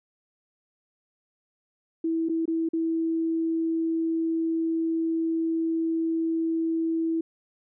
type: tone with dropouts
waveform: sine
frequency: 326.9 Hz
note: E4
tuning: 14 cents flat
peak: -23 dBFS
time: 2.04-7.21 s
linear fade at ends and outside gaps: 5 ms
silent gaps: 2.287-2.294 / 2.456-2.478 / 2.689-2.733 s
effects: none